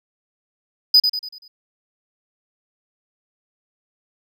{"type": "tone with echo", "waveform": "triangle", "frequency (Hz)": 4978, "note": "D#8", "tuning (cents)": 0, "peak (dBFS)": -7, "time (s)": [0.94, 1], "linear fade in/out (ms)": 5, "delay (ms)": 96, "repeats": 5, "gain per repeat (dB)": -7, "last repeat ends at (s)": 1.48, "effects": []}